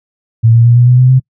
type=tone with pitch steps; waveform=sine; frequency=114 / 116.53 / 119.12 / 121.76 / 124.46 / 127.22 / 130.05 Hz; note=A#2 / A#2 / A#2 / B2 / B2 / C3 / C3; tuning=-38 / 0 / +38 / -24 / +14 / -48 / -10 cents; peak=-3 dBFS; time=0.43-1.2 s; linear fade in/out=20 ms; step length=110 ms; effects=noise-tail reverb RT60 0.1 s tail -26 dB re dry